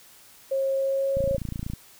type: tone with pitch glide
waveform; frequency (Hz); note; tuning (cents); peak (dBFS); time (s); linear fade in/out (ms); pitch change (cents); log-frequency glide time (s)
sine; 540 to 546.6; C#5 to C#5; -45 to -24; -22; 0.51-1.37; 10; +21; 0.75-1.15
type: click train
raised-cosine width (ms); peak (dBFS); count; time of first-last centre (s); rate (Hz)
5; -19; 17; 1.17-1.735; 28.3
effects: white hiss -52 dBFS RMS until 1.99 s